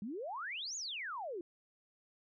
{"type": "exponential two-way sweep", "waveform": "sine", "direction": "up then down", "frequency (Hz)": [190, 7040, 326.1], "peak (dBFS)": -39, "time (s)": [0.02, 1.41], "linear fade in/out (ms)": 2, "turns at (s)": 0.76, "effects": []}